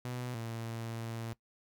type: tone pair in turn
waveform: sawtooth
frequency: 123.8 / 114.61 Hz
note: B2 / A#2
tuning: +5 / -29 cents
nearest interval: minor second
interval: 134 cents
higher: first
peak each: -33 / -34 dBFS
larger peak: first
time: 0.05-0.34 / 0.34-1.33 s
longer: second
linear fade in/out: 0 ms
effects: noise-tail reverb RT60 0.1 s tail -19 dB re dry